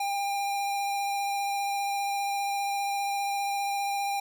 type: tone with vibrato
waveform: square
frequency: 800 Hz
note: G5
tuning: 35 cents sharp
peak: -28 dBFS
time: 0-4.2 s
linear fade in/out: 5 ms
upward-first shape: triangle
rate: 15 Hz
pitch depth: 13 cents each way
effects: none